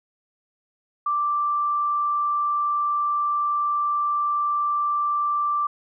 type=tone; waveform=sine; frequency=1174.7 Hz; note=D6; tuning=in tune; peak=-20 dBFS; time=1.06-5.67 s; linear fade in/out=5 ms; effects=none